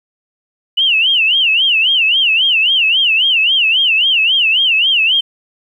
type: tone with vibrato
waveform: sine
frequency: 2885 Hz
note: F#7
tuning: 44 cents flat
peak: -9 dBFS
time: 0.77-5.21 s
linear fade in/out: 10 ms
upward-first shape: sine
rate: 3.7 Hz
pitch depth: 200 cents each way
effects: 8-bit

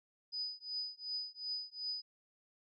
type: tone with tremolo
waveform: sine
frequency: 4980 Hz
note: D#8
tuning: 1 cent sharp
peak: -35 dBFS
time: 0.32-2.02 s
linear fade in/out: 20 ms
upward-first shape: triangle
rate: 2.7 Hz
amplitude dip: 100%
effects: none

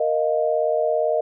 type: chord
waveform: sine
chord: Bb suspended fourth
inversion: none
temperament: just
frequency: 466.2 / 621.6 / 699.2 Hz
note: Bb4 / Eb5 / F5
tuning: 0 / -2 / +2 cents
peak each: -23 / -20 / -26 dBFS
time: 0-1.21 s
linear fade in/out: 5 ms
effects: none

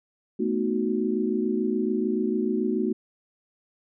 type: chord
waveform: sine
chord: B dominant seventh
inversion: third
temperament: equal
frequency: 220 / 246.9 / 311.1 / 370 Hz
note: A3 / B3 / D#4 / F#4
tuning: 0 / 0 / 0 / 0 cents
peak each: -27 / -29 / -30 / -27 dBFS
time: 0.39-2.93 s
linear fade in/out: 10 ms
effects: none

